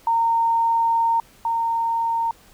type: tone pair in turn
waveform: sine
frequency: 919 / 919 Hz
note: A#5 / A#5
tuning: -25 / -25 cents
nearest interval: unison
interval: 0 cents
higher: neither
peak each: -16 / -19 dBFS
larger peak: first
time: 0.07-1.2 / 1.45-2.31 s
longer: first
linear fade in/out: 2 ms
effects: pink hiss -52 dBFS RMS until 2.53 s